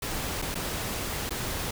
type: noise with dropouts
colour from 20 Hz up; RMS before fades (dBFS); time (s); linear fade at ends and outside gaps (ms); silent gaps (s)
pink; -32; 0.02-1.71; 5; 0.418-0.422 / 0.545-0.553 / 1.294-1.306
effects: none